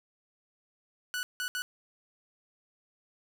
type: tone bursts at uneven times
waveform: sawtooth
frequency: 1480 Hz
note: F#6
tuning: in tune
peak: -28 dBFS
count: 3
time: 1.14-1.23 / 1.4-1.48 / 1.55-1.62 s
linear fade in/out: 0 ms
effects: none